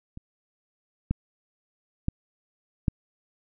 clicks, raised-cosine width 5 ms, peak -27 / -12 / -12 / -9 dBFS, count 4, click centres 0.174 / 1.11 / 2.084 / 2.882 s, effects none

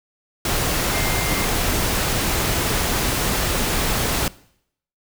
sine tone in noise, 2100 Hz, C7, 6 cents sharp, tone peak -29 dBFS, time 0.94-1.45 s, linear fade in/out 2 ms, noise pink, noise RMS -21 dBFS, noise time 0.45-4.28 s, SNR -11 dB, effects noise-tail reverb RT60 0.7 s tail -21 dB re dry

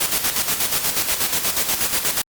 white noise with tremolo, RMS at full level -19 dBFS, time 0-2.22 s, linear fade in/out 10 ms, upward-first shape square, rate 8.3 Hz, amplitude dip 55%, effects Opus 48 kbps

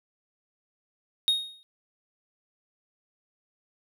triangle tone with exponential decay, 3729 Hz, A#7, in tune, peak -16 dBFS, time 1.28-1.63 s, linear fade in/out 0 ms, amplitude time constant 76 ms, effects none

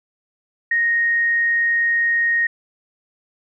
sine tone, 1864.7 Hz, A#6, in tune, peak -15 dBFS, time 0.71-2.47 s, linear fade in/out 5 ms, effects none

